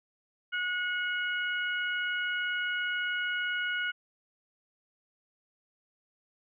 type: harmonic tone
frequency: 727 Hz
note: F#5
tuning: 31 cents flat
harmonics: 2 / 3 / 4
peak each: -30 / -38 / -37 dBFS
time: 0.52-3.92 s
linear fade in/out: 20 ms
effects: none